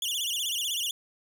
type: tone with vibrato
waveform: sawtooth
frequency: 3136 Hz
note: G7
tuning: in tune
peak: -25 dBFS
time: 0.02-0.91 s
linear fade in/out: 2 ms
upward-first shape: sine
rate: 16 Hz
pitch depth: 200 cents each way
effects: none